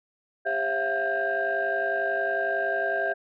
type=tone cluster; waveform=sine; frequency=399.2 / 537 / 663 / 714 / 1593 Hz; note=G4 / C5 / E5 / F5 / G6; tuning=+32 / +45 / +10 / +38 / +27 cents; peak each=-32 / -34 / -27 / -33 / -27 dBFS; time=0.45-3.14 s; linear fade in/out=20 ms; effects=tanh soft clip ceiling -16 dBFS